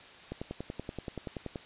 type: click train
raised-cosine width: 2 ms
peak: -23 dBFS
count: 14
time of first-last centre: 0.32-1.558 s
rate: 10.5 Hz
effects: white hiss -51 dBFS RMS until 1.65 s + resampled to 8000 Hz